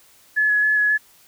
sine tone with vibrato, 1701 Hz, G#6, 41 cents sharp, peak -15 dBFS, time 0.36-0.98 s, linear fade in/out 20 ms, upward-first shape square, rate 3.7 Hz, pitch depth 12 cents each way, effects white hiss -53 dBFS RMS until 1.27 s

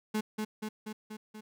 35% pulse tone with echo, 215 Hz, A3, 40 cents flat, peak -27 dBFS, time 0.14-0.21 s, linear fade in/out 10 ms, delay 240 ms, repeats 5, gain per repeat -3 dB, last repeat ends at 1.41 s, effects none

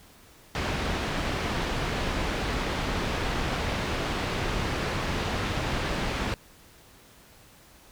pink low-pass noise, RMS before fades -29 dBFS, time 0.55-6.34 s, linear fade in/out 0 ms, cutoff 3700 Hz, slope 12 dB/octave, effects pink hiss -54 dBFS RMS until 7.91 s

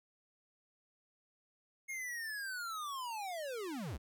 square linear sweep, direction down, 2167 to 44.55 Hz, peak -40 dBFS, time 1.88-3.98 s, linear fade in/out 20 ms, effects none

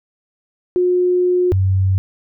sine tone pair in turn, 360 / 95.11 Hz, F#4 / F#2, -47 / +48 cents, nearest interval octave + major seventh, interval 2305 cents, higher first, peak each -12 dBFS, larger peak neither, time 0.76-1.52 / 1.52-1.98 s, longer first, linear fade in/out 0 ms, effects none

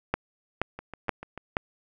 two click trains, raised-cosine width 0.5 ms, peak -23 / -9 dBFS, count 5 / 4, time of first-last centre 0.79-1.377 / 0.14-1.569 s, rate 6.82 / 2.1 Hz, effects none

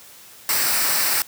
white noise with comb filter, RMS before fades -20 dBFS, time 0.49-1.22 s, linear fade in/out 0 ms, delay 0.3 ms, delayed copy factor -0.55, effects white hiss -45 dBFS RMS until 1.27 s + high-pass 60 Hz 12 dB/octave

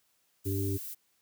violet noise, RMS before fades -41 dBFS, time 0.44-0.95 s, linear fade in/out 20 ms
harmonic tone, 97.9 Hz, G2, 2 cents flat, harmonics 1 / 3 / 4, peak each -30 / -35 / -36 dBFS, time 0.45-0.78 s, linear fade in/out 20 ms
effects white hiss -72 dBFS RMS until 1.21 s + high-pass 60 Hz 12 dB/octave

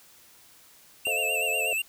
square tone with vibrato, 2694 Hz, E7, 37 cents sharp, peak -26 dBFS, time 1.05-1.82 s, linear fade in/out 5 ms, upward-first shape sine, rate 8.2 Hz, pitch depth 66 cents each way
sine chord, F dominant seventh, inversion first, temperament equal, 440 / 523.3 / 622.3 / 698.5 Hz, A4 / C5 / Eb5 / F5, 0 / 0 / 0 / 0 cents, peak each -36 dBFS, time 1.07-1.73 s, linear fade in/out 0 ms
effects white hiss -55 dBFS RMS until 1.88 s

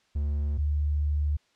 triangle / sine tone pair in turn, 72.7 / 73.84 Hz, D2 / D2, -17 / +10 cents, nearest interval unison, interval 27 cents, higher second, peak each -23 dBFS, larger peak neither, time 0.15-0.58 / 0.58-1.37 s, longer second, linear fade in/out 10 ms, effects white hiss -67 dBFS RMS until 1.55 s + low-pass 5000 Hz 12 dB/octave

